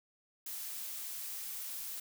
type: noise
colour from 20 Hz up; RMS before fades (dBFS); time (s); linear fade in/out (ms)
blue; -42; 0.46-2; 5
effects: none